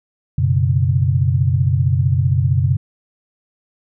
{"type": "chord", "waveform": "sine", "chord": "F# suspended fourth", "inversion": "none", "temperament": "just", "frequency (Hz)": [92.5, 123.33, 138.75], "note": ["F#2", "B2", "C#3"], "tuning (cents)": [0, -2, 2], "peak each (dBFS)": -17, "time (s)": [0.38, 2.77], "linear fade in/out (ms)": 5, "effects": []}